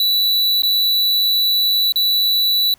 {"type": "tone with dropouts", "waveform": "square", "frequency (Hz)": 3951, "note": "B7", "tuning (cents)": 0, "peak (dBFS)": -14, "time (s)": [0, 2.74], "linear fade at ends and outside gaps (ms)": 2, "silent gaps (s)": [[0.621, 0.633], [1.922, 1.958]], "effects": ["pink hiss -54 dBFS RMS until 2.78 s"]}